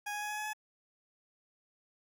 20% pulse tone with pitch steps, 827 / 832.3 / 837.6 / 842.9 / 848.3 / 853.7 Hz, G#5 / G#5 / G#5 / G#5 / G#5 / G#5, -8 / +4 / +15 / +25 / +36 / +47 cents, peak -31 dBFS, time 0.06-0.534 s, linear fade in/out 10 ms, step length 79 ms, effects none

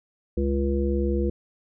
harmonic tone, 69.3 Hz, C#2, in tune, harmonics 1 / 3 / 5 / 7, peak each -24 / -28 / -27 / -30 dBFS, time 0.37-1.3 s, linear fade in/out 5 ms, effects none

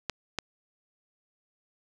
clicks, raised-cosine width 0.2 ms, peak -12 dBFS, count 2, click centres 0.097 / 0.387 s, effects none

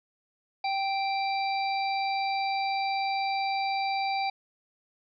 harmonic tone, 783 Hz, G5, 2 cents flat, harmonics 1 / 3 / 5 / 6, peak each -27 / -34 / -41 / -39 dBFS, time 0.64-4.3 s, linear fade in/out 5 ms, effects none

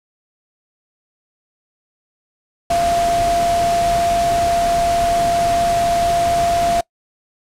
sine tone in noise, 689 Hz, F5, 24 cents flat, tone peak -14 dBFS, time 2.7-6.81 s, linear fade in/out 5 ms, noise pink, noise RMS -25 dBFS, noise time 2.7-6.81 s, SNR +8 dB, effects noise-tail reverb RT60 0.1 s tail -23 dB re dry + low-pass 10000 Hz 12 dB/octave

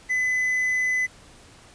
triangle tone, 2011 Hz, B6, 31 cents sharp, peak -19 dBFS, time 0.09-1.07 s, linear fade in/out 20 ms, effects pink hiss -50 dBFS RMS until 1.74 s + resampled to 22050 Hz

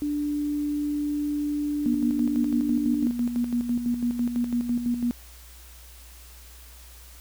sine tone, 293.8 Hz, D4, 1 cent sharp, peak -24 dBFS, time 0.02-3.07 s, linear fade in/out 0 ms
sine tone with tremolo, 240.5 Hz, B3, 46 cents flat, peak -21 dBFS, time 1.86-5.11 s, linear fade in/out 0 ms, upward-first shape square, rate 6 Hz, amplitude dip 55%
effects added 60 Hz sine -46 dBFS peak until 7.2 s + white hiss -50 dBFS RMS until 7.2 s

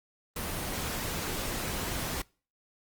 pink noise, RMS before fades -34 dBFS, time 0.36-2.22 s, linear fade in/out 5 ms, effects noise-tail reverb RT60 0.4 s tail -26 dB re dry + Opus 24 kbps

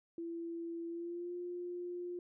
sine tone with pitch glide, 336 to 353.1 Hz, E4 to F4, +33 to +19 cents, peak -39 dBFS, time 0.18-2.19 s, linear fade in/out 2 ms, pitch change +86 cents, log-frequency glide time 0.87-1.34 s, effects none

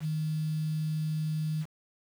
sine tone with quantisation, 155.56 Hz, D#3, in tune, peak -28 dBFS, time 0-1.66 s, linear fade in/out 50 ms, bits 8, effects none

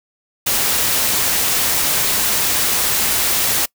white noise, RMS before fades -17 dBFS, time 0.46-3.66 s, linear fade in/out 10 ms, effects noise-tail reverb RT60 0.1 s tail -24 dB re dry

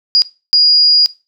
sine tone bursts at uneven times, 4872 Hz, D#8, 37 cents flat, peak -6 dBFS, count 2, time 0.15-0.22 / 0.53-1.06 s, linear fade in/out 0 ms, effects noise-tail reverb RT60 0.3 s tail -18 dB re dry

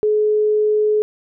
sine tone, 425 Hz, G#4, 40 cents sharp, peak -13 dBFS, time 0.03-1.02 s, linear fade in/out 0 ms, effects none

